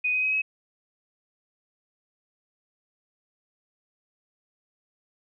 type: tone with pitch steps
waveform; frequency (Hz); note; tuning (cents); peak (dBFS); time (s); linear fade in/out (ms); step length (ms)
sine; 2489 / 2512 / 2535 / 2559; D#7 / D#7 / D#7 / D#7; 0 / +16 / +32 / +48; -22; 0.04-0.42; 10; 95
effects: none